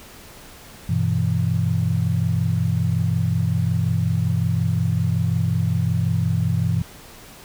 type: chord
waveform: sine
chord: E minor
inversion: first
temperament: equal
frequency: 98 / 123.47 / 164.81 Hz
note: G2 / B2 / E3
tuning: 0 / 0 / 0 cents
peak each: -22 dBFS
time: 0.89-6.82 s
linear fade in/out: 5 ms
effects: pink hiss -43 dBFS RMS until 7.44 s